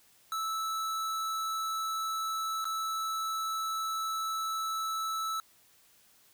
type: tone with dropouts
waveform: square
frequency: 1312 Hz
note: E6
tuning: 9 cents flat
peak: -32 dBFS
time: 0.32-5.4 s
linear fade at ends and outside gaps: 1 ms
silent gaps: 2.644-2.653 s
effects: white hiss -63 dBFS RMS until 6.33 s